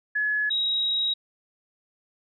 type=tone pair in turn; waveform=sine; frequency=1700 / 3816 Hz; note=G#6 / A#7; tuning=+40 / +40 cents; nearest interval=octave + major second; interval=1400 cents; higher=second; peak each=-22 dBFS; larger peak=neither; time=0.15-0.5 / 0.5-1.14 s; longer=second; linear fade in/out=10 ms; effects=none